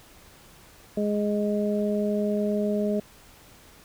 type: harmonic tone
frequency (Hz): 207.7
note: G#3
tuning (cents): 0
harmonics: 1 / 2 / 3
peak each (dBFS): -25 / -28 / -29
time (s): 0.97-3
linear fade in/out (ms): 5
effects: pink hiss -52 dBFS RMS until 3.84 s